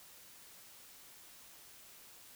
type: silence
effects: white hiss -57 dBFS RMS until 2.35 s